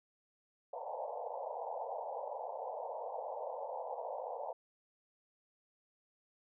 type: band-pass noise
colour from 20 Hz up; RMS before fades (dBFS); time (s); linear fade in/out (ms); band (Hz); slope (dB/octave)
pink; -42; 0.73-4.53; 5; 480 to 950; 96
effects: none